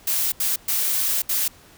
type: noise bursts at uneven times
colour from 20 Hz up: blue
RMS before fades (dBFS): -22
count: 4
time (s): 0.07-0.32 / 0.4-0.56 / 0.68-1.22 / 1.29-1.48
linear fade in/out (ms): 5
effects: pink hiss -50 dBFS RMS until 1.77 s